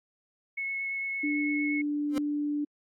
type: tone with vibrato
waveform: sine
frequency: 2192 Hz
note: C#7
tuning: 20 cents flat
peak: -30 dBFS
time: 0.57-1.82 s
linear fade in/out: 10 ms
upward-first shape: sine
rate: 8.8 Hz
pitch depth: 8 cents each way
type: tone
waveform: sine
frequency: 293.7 Hz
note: D4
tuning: in tune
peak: -27 dBFS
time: 1.23-2.65 s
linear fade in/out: 10 ms
type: tone with exponential growth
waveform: 30% pulse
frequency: 261.6 Hz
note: C4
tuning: in tune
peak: -24 dBFS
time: 2.09-2.18 s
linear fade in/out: 1 ms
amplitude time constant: 19 ms
effects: AAC 64 kbps